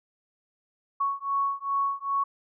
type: beating tone pair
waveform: sine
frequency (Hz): 1109 / 1111.5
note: C#6 / C#6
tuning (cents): 0 / +4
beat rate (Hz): 2.5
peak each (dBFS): -28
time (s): 1-2.24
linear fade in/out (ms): 10
effects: none